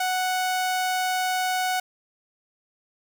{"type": "tone", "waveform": "sawtooth", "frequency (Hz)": 740, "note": "F#5", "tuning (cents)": 0, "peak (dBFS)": -19, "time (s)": [0, 1.8], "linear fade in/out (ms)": 5, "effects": ["8-bit"]}